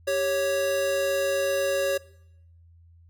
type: tone pair together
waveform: square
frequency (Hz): 391.6 / 553.8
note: G4 / C#5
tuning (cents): -2 / -2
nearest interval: tritone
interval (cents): 600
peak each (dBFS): -32 / -24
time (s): 0.07-1.98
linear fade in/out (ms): 10
effects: noise-tail reverb RT60 0.8 s tail -21 dB re dry + added 84 Hz sine -51 dBFS peak until 3.09 s